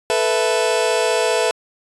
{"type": "chord", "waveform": "sawtooth", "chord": "A suspended second", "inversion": "none", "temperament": "just", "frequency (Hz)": [440, 495, 660], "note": ["A4", "B4", "E5"], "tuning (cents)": [0, 4, 2], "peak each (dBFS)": -16, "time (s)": [0.1, 1.51], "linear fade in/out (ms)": 0, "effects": ["resampled to 24000 Hz"]}